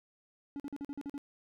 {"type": "tone bursts", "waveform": "triangle", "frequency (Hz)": 283.5, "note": "C#4", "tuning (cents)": 39, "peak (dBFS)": -35, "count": 8, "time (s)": [0.56, 1.179], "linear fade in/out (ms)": 0, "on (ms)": 38, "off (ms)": 45, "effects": []}